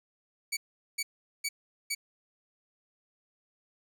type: tone bursts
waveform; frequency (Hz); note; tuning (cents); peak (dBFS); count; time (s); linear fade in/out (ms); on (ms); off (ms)
15% pulse; 2269; C#7; +40; -23; 4; 0.52-1.95; 10; 50; 410
effects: none